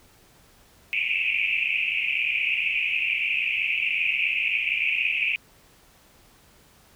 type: band-pass noise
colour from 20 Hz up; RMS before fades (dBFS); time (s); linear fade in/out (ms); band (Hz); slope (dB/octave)
pink; -25; 0.93-5.36; 0; 2300 to 2700; 96
effects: pink hiss -56 dBFS RMS until 6.95 s